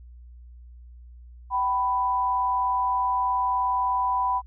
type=tone pair together; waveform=sine; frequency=768.8 / 992 Hz; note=G5 / B5; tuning=-34 / +7 cents; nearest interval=major third; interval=441 cents; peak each=-28 / -22 dBFS; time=1.5-4.42 s; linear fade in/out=50 ms; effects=added 60 Hz sine -43 dBFS peak until 4.46 s